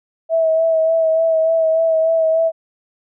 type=tone with vibrato; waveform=sine; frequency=648 Hz; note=E5; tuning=30 cents flat; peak=-12 dBFS; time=0.29-2.52 s; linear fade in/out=50 ms; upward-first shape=sine; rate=3.4 Hz; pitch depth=24 cents each way; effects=none